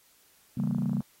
sine chord, C# diminished seventh, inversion none, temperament equal, 138.59 / 164.81 / 196 / 233.1 Hz, C#3 / E3 / G3 / Bb3, 0 / 0 / 0 / 0 cents, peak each -32 / -34 / -30 / -31 dBFS, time 0.57-1.01 s, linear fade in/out 5 ms
click train, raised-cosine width 1 ms, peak -32 dBFS, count 12, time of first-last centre 0.6-1.006 s, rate 27.1 Hz
effects white hiss -62 dBFS RMS until 1.2 s + AAC 48 kbps

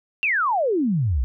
sine exponential sweep, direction down, 2794 to 55.6 Hz, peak -18 dBFS, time 0.23-1.24 s, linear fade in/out 0 ms, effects none

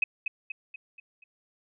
sine tone with echo, 2546 Hz, D#7, 39 cents sharp, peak -20 dBFS, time 0.02-0.04 s, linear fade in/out 5 ms, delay 240 ms, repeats 5, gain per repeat -6 dB, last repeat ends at 1.24 s, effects none

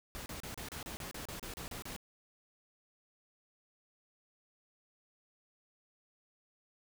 pink noise bursts, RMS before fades -44 dBFS, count 13, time 0.15-1.964 s, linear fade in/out 0 ms, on 110 ms, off 32 ms, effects none

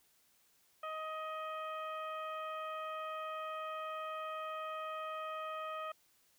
harmonic tone, 628 Hz, D#5, 16 cents sharp, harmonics 1 / 2 / 3 / 4 / 5, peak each -44 / -41 / -54 / -53 / -56 dBFS, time 0.83-5.92 s, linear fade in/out 5 ms, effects white hiss -71 dBFS RMS until 6.38 s

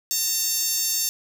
10% pulse tone with high-pass filter, 906 Hz, A#5, 50 cents flat, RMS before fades -24 dBFS, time 0.11-1.09 s, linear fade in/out 0 ms, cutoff 7400 Hz, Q 2.2, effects 8-bit

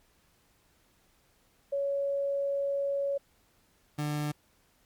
sine / 30% pulse tone pair in turn, 559 / 148.75 Hz, C#5 / D3, +14 / +22 cents, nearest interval octave + major seventh, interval 2292 cents, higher first, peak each -27 dBFS, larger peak neither, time 1.72-3.18 / 3.98-4.32 s, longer first, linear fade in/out 10 ms, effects pink hiss -67 dBFS RMS until 4.85 s + MP3 96 kbps

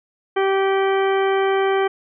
harmonic tone, 388.3 Hz, G4, 16 cents flat, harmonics 1 / 2 / 3 / 4 / 5 / 6 / 8, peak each -17 / -23 / -27 / -29 / -31 / -33 / -35 dBFS, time 0.36-1.88 s, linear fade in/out 10 ms, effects none

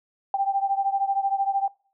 sine beating tone pair, 784 / 797 Hz, G5 / G5, 0 / +28 cents, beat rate 13 Hz, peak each -23 / -26 dBFS, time 0.34-1.68 s, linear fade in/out 2 ms, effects noise-tail reverb RT60 0.4 s tail -21 dB re dry

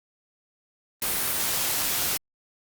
white noise, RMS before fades -26 dBFS, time 1.02-2.17 s, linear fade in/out 0 ms, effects Opus 32 kbps

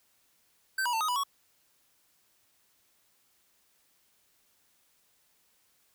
square tone with pitch steps, 1549 / 969 / 896 / 1253 / 984 / 1116 Hz, G6 / B5 / A5 / D#6 / B5 / C#6, -21 / -33 / +31 / +12 / -7 / +11 cents, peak -28 dBFS, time 0.78-1.236 s, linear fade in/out 5 ms, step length 76 ms, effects white hiss -69 dBFS RMS until 5.94 s

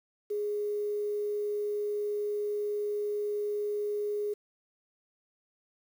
sine tone with quantisation, 415.3 Hz, G#4, in tune, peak -29 dBFS, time 0.3-4.34 s, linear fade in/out 10 ms, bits 9, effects none

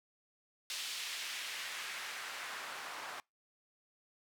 white noise with band-pass filter sweep, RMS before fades -43 dBFS, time 0.7-3.2 s, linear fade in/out 0 ms, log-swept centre 3500 to 1000 Hz, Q 1.1, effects noise-tail reverb RT60 0.2 s tail -26 dB re dry

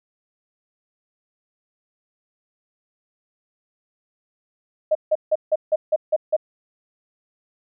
sine tone bursts, 620 Hz, D#5, 6 cents flat, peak -14 dBFS, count 8, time 4.91-6.366 s, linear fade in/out 10 ms, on 42 ms, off 160 ms, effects none

